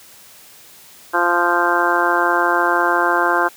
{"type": "harmonic tone", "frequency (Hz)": 174, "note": "F3", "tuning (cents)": -6, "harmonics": [2, 3, 4, 5, 6, 7, 8, 9], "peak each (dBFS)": [-22, -25, -22, -22, -20, -25, -22, -20], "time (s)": [1.13, 3.49], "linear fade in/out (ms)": 20, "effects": ["white hiss -44 dBFS RMS until 3.56 s", "high-pass 60 Hz 12 dB/octave"]}